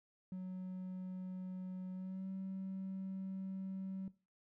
triangle tone with pitch glide, 185 to 190.86 Hz, F#3 to G3, 0 to -46 cents, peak -38 dBFS, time 0.32-4.08 s, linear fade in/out 2 ms, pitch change +54 cents, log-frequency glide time 1.93-2.28 s, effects noise-tail reverb RT60 0.3 s tail -19 dB re dry + tanh soft clip ceiling -36 dBFS

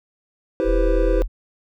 triangle chord, C major seventh, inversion first, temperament equal, 329.6 / 392 / 493.9 / 523.3 Hz, E4 / G4 / B4 / C5, 0 / 0 / 0 / 0 cents, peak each -22 dBFS, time 0.6-1.22 s, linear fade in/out 0 ms
sine tone, 40.77 Hz, E1, 18 cents flat, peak -17 dBFS, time 0.64-1.28 s, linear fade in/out 50 ms
effects none

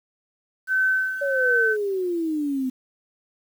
sine tone with tremolo, 1529 Hz, G6, 44 cents flat, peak -17 dBFS, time 0.67-1.77 s, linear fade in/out 50 ms, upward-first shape sine, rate 1.4 Hz, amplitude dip 70%
sine exponential sweep, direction down, 573 to 253.3 Hz, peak -22 dBFS, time 1.21-2.7 s, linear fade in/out 10 ms
effects 8-bit

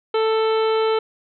harmonic tone, 441.9 Hz, A4, 7 cents sharp, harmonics 1 / 2 / 3 / 4 / 5 / 6 / 7 / 8 / 9, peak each -17 / -26 / -27 / -40 / -35 / -39 / -34 / -43 / -37 dBFS, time 0.14-0.99 s, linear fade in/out 5 ms, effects none

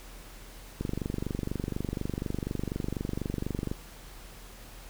click train, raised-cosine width 3 ms, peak -18 dBFS, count 71, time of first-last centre 0.81-3.715 s, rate 24.1 Hz, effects added 41 Hz sine -47 dBFS peak until 4.89 s + pink hiss -50 dBFS RMS until 4.89 s

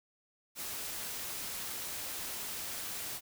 white noise, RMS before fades -40 dBFS, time 0.55-3.21 s, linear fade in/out 50 ms, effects none

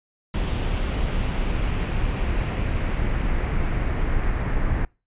brown noise with low-pass filter sweep, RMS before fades -23 dBFS, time 0.34-4.85 s, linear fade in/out 2 ms, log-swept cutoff 3300 to 1900 Hz, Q 1.9, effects noise-tail reverb RT60 0.3 s tail -25 dB re dry + resampled to 8000 Hz

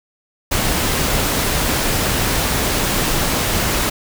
pink noise, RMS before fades -18 dBFS, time 0.51-3.9 s, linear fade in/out 10 ms, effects none

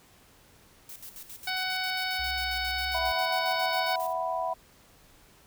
blue noise with tremolo, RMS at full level -43 dBFS, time 0.89-4.13 s, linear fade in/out 2 ms, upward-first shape square, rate 7.4 Hz, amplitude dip 70%
harmonic tone, 747 Hz, F#5, 16 cents sharp, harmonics 1 / 2 / 3 / 4 / 5 / 6 / 7, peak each -35 / -34 / -35 / -40 / -37 / -37 / -40 dBFS, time 1.47-3.96 s, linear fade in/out 5 ms
sine tone with vibrato, 64 Hz, C2, 38 cents flat, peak -38 dBFS, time 2.19-3.12 s, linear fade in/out 5 ms, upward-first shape triangle, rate 1.9 Hz, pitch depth 79 cents each way
sine chord, E suspended second, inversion none, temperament equal, 659.3 / 740 / 987.8 Hz, E5 / F#5 / B5, 0 / 0 / 0 cents, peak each -32 dBFS, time 2.94-4.54 s, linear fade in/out 10 ms
effects pink hiss -58 dBFS RMS until 5.46 s

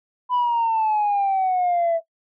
sine exponential sweep, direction down, 1000 to 656 Hz, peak -16 dBFS, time 0.29-2.01 s, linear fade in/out 50 ms, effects noise-tail reverb RT60 0.1 s tail -20 dB re dry + tanh soft clip ceiling -15 dBFS

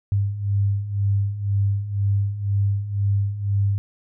sine beating tone pair, 98.8 / 100.8 Hz, G2 / G2, +14 / +49 cents, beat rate 2 Hz, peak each -25 / -20 dBFS, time 0.12-3.78 s, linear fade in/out 0 ms, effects none

